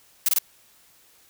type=noise bursts; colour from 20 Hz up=blue; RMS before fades=-20 dBFS; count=3; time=0.26-0.386 s; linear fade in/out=2 ms; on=26 ms; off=24 ms; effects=white hiss -57 dBFS RMS until 1.29 s